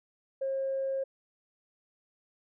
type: tone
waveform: sine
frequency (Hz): 538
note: C5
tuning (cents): +48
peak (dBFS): -28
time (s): 0.41-1.04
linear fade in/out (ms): 10
effects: tanh soft clip ceiling -24 dBFS